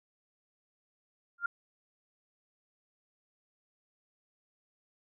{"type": "tone with exponential growth", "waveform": "sine", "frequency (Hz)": 1396.9, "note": "F6", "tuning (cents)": 0, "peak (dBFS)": -24, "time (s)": [1.38, 1.46], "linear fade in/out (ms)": 5, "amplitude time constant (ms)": 16, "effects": []}